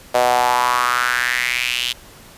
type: tone with high-pass filter sweep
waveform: sawtooth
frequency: 123.47 Hz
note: B2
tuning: in tune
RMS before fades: -18 dBFS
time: 0.14-1.93 s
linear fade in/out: 10 ms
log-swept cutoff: 620 to 3200 Hz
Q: 4.4
effects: pink hiss -43 dBFS RMS until 2.37 s + resampled to 32000 Hz